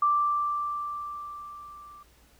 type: tone with level ramp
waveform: sine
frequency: 1174.7 Hz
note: D6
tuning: in tune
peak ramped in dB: -19 to -46 dBFS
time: 0.02-2.03 s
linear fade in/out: 5 ms
effects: added 60 Hz sine -61 dBFS peak until 2.39 s + pink hiss -61 dBFS RMS until 2.39 s